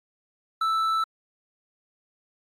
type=tone with hard clipping; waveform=sine; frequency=1318.5 Hz; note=E6; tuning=in tune; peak=-23 dBFS; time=0.61-1.04 s; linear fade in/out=5 ms; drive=5 dB; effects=AAC 48 kbps

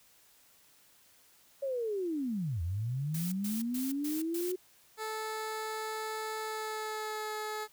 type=linear two-way sweep; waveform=sine; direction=down then up; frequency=562 to 79.9 to 370.3 Hz; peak=-31 dBFS; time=1.62-4.56 s; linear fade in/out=10 ms; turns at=2.62 s
type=noise bursts; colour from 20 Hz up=blue; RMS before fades=-41 dBFS; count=5; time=3.14-4.52 s; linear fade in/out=5 ms; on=180 ms; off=120 ms
type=tone with pitch glide; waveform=15% pulse; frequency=436.5 to 428.5 Hz; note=A4 to A4; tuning=-14 to -46 cents; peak=-29 dBFS; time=4.97-7.68 s; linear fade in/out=50 ms; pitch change=-32 cents; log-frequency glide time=6.41-7.36 s
effects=white hiss -63 dBFS RMS until 7.72 s

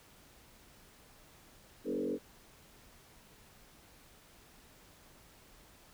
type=tone with frequency modulation; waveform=sine; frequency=361.9 Hz; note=F#4; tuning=38 cents flat; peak=-32 dBFS; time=1.84-2.19 s; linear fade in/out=50 ms; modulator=46.5 Hz; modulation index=2.8; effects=pink hiss -60 dBFS RMS until 5.93 s

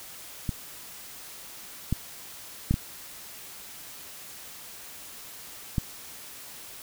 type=clicks; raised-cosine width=5 ms; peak=-15 / -12 / -10 / -13 / -12 dBFS; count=5; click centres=0.492 / 1.926 / 2.71 / 2.741 / 5.782 s; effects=white hiss -44 dBFS RMS until 6.82 s

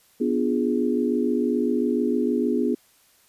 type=chord; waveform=sine; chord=B diminished seventh; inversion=none; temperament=equal; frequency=246.9 / 293.7 / 349.2 / 415.3 Hz; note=B3 / D4 / F4 / Ab4; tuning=0 / 0 / 0 / 0 cents; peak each=-23 / -27 / -27 / -26 dBFS; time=0.2-2.75 s; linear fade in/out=10 ms; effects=white hiss -59 dBFS RMS until 3.28 s + resampled to 32000 Hz

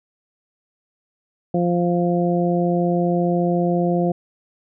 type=harmonic tone; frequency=174.61 Hz; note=F3; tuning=in tune; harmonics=1 / 2 / 3 / 4; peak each=-19 / -22 / -24 / -25 dBFS; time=1.54-4.12 s; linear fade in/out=5 ms; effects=none

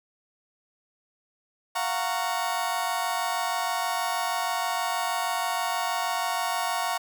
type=chord; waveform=35% pulse; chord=Gb major seventh; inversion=third; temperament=just; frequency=693.7 / 740 / 925 / 1110 Hz; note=F5 / Gb5 / Bb5 / Db6; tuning=-12 / 0 / -14 / +2 cents; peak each=-30 dBFS; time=1.75-6.98 s; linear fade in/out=10 ms; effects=none

